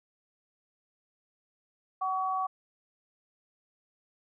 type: tone pair together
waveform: sine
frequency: 754 / 1130.6 Hz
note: F#5 / C#6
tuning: +32 / +34 cents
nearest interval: perfect fifth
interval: 702 cents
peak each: -31 / -30 dBFS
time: 2.01-2.47 s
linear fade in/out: 10 ms
effects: none